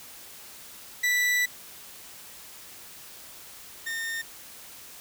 40% pulse tone pair in turn, 1971 / 1824.1 Hz, B6 / A#6, -4 / -38 cents, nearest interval minor second, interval 134 cents, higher first, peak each -21 / -29 dBFS, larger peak first, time 1.03-1.46 / 3.86-4.22 s, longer first, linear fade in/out 10 ms, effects white hiss -46 dBFS RMS until 5 s

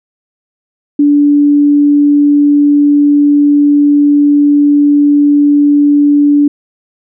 sine tone, 290 Hz, D4, 22 cents flat, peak -4 dBFS, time 0.99-6.48 s, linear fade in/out 5 ms, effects none

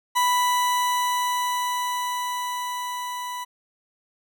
40% pulse tone with level ramp, 987.8 Hz, B5, in tune, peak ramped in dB -17 to -29 dBFS, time 0.15-3.45 s, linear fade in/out 20 ms, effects none

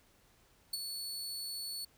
sawtooth tone with ADSR envelope, 4428 Hz, C#8, 3 cents flat, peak -29 dBFS, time 0.73-1.85 s, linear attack 6 ms, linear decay 26 ms, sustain -7 dB, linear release 6 ms, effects pink hiss -67 dBFS RMS until 1.97 s

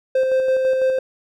triangle tone with tremolo, 522 Hz, C5, 4 cents flat, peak -12 dBFS, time 0.15-0.99 s, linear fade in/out 5 ms, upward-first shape square, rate 6 Hz, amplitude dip 30%, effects none

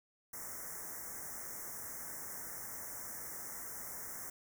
white band-stop noise, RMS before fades -45 dBFS, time 0.33-4.3 s, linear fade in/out 5 ms, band 2100 to 5500 Hz, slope 96 dB/octave, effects none

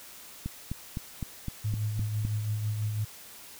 click train, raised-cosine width 5 ms, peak -20 dBFS, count 8, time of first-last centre 0.46-2.25 s, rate 3.91 Hz
sine tone with tremolo, 106.8 Hz, G#2, 49 cents sharp, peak -26 dBFS, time 1.64-3.05 s, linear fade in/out 10 ms, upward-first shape sine, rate 6 Hz, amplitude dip 40%
effects white hiss -48 dBFS RMS until 3.59 s

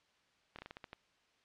slowing click train, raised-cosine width 0.3 ms, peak -30 dBFS, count 8, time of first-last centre 0.56-0.931 s, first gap 27 ms, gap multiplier 1.22, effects white hiss -72 dBFS RMS until 1.44 s + low-pass 4000 Hz 12 dB/octave

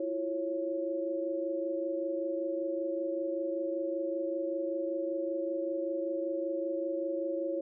sine tone cluster, 330.6 / 355.8 / 551 Hz, E4 / F4 / C#5, +5 / +32 / -11 cents, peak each -35 / -39 / -33 dBFS, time 0-7.61 s, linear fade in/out 5 ms, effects none

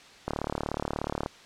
click train, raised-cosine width 1 ms, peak -15 dBFS, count 37, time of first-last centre 0.28-1.261 s, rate 36.7 Hz, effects white hiss -51 dBFS RMS until 1.45 s + low-pass 5000 Hz 12 dB/octave

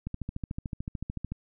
click train, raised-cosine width 5 ms, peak -21 dBFS, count 18, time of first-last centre 0.07-1.32 s, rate 13.6 Hz, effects none

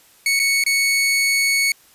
sawtooth tone with dropouts, 2217 Hz, C#7, in tune, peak -12 dBFS, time 0.26-1.72 s, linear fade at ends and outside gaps 2 ms, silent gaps 0.393-0.398 / 0.639-0.663 s, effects white hiss -52 dBFS RMS until 1.94 s + resampled to 32000 Hz

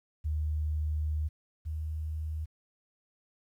sine tone pair in turn, 76.5 / 77.93 Hz, D#2 / D#2, -29 / +3 cents, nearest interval unison, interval 32 cents, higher second, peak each -28 / -32 dBFS, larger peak first, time 0.24-1.29 / 1.65-2.46 s, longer first, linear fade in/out 20 ms, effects 11-bit

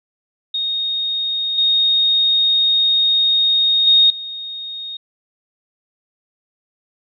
sine tone with level steps, 3717 Hz, A#7, 6 cents flat, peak -18 / -12 / -8 / -26 dBFS, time 0.54-4.97 s, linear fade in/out 5 ms, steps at 1.58 / 3.87 / 4.1 s, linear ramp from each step 2 ms, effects none

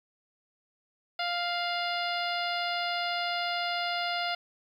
harmonic tone with a mistuned harmonic, 698.5 Hz, F5, in tune, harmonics 1 / 2 / 3 / 4 / 5 / 6 / 7, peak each -32 / -35 / -37 / -38 / -39 / -40 / -40 dBFS, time 1.19-4.35 s, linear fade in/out 5 ms, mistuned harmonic 4, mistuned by +29 cents, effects 10-bit

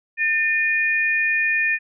sine tone pair together, 1800 / 2448 Hz, A6 / D#7, +39 / -29 cents, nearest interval perfect fourth, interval 532 cents, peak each -20 dBFS, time 0.17-1.79 s, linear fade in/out 50 ms, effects none

